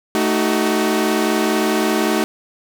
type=chord; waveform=sawtooth; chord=D# diminished; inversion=second; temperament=equal with one note detuned; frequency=220 / 311.1 / 376.2 Hz; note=A3 / D#4 / F#4; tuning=0 / 0 / +29 cents; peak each=-16 dBFS; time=0.15-2.24 s; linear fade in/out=0 ms; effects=none